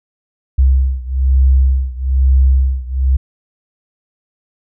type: beating tone pair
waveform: sine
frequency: 65.41 / 66.51 Hz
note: C2 / C2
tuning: 0 / +29 cents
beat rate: 1.1 Hz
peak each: -11 / -13 dBFS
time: 0.58-3.17 s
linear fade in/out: 10 ms
effects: none